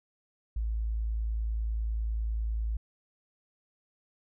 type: tone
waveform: sine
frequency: 55 Hz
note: A1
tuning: in tune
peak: -28 dBFS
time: 0.56-2.77 s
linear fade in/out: 5 ms
effects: none